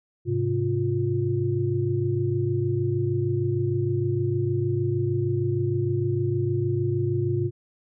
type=tone cluster; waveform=sine; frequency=104.9 / 131.4 / 352.6 Hz; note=G#2 / C3 / F4; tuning=+18 / +8 / +17 cents; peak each=-26 dBFS; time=0.25-7.51 s; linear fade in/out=50 ms; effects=none